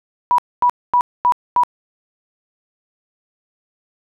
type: tone bursts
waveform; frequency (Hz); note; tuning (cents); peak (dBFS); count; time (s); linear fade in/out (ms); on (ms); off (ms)
sine; 978; B5; -17; -10; 5; 0.31-1.635; 0; 73; 240
effects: none